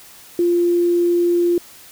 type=tone with quantisation; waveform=sine; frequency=347.4 Hz; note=F4; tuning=9 cents flat; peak=-13 dBFS; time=0.39-1.58 s; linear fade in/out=2 ms; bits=7; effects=white hiss -43 dBFS RMS until 1.91 s